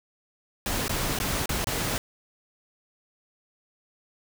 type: noise with dropouts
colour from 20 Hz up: pink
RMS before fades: -28 dBFS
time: 0.66-1.98 s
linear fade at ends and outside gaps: 1 ms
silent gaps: 0.881-0.894 / 1.188-1.2 / 1.458-1.492 / 1.644-1.67 s
effects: none